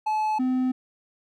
triangle tone pair in turn, 861 / 256 Hz, A5 / C4, -38 / -38 cents, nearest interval octave + major sixth, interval 2100 cents, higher first, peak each -20 / -19 dBFS, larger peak second, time 0.06-0.39 / 0.39-0.72 s, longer neither, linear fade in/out 10 ms, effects none

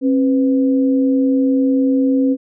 sine tone pair together, 268.9 / 498.3 Hz, C4 / B4, +47 / +15 cents, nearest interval major seventh, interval 1068 cents, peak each -12 / -21 dBFS, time 0.01-2.37 s, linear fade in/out 50 ms, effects none

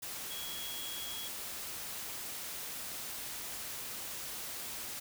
sine tone in noise, 3322 Hz, G#7, in tune, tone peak -43 dBFS, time 0.3-1.28 s, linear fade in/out 10 ms, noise white, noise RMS -42 dBFS, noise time 0.02-5 s, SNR -4 dB, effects none

